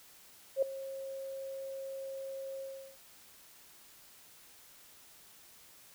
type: tone with ADSR envelope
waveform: sine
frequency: 540 Hz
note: C#5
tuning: 45 cents flat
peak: -23 dBFS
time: 0.56-2.98 s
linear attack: 64 ms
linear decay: 3 ms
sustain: -16 dB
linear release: 370 ms
effects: white hiss -58 dBFS RMS until 5.94 s